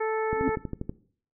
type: harmonic tone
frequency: 439.1 Hz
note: A4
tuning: 4 cents flat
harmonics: 1 / 2 / 3 / 4 / 5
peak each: -26 / -32 / -36 / -38 / -40 dBFS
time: 0-0.56 s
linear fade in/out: 10 ms
type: tone with exponential growth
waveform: sine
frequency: 270.2 Hz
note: C#4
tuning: 44 cents flat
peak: -19 dBFS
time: 0.3-0.48 s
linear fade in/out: 1 ms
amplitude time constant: 38 ms
type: click train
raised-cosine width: 3 ms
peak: -18 dBFS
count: 8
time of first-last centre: 0.33-0.895 s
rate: 12.4 Hz
effects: noise-tail reverb RT60 0.5 s tail -18 dB re dry